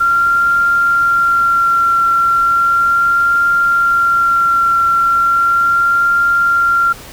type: tone with vibrato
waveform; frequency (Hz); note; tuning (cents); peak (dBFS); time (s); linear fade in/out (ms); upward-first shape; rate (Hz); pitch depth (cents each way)
sine; 1378; F6; -24; -9; 0-6.93; 10; triangle; 0.36; 16
effects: pink hiss -34 dBFS RMS until 7.12 s